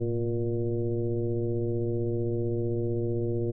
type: tone with frequency modulation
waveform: sine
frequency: 232.2 Hz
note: A#3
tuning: 7 cents flat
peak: -25 dBFS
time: 0-3.52 s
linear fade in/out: 20 ms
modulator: 120 Hz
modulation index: 1.9
effects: none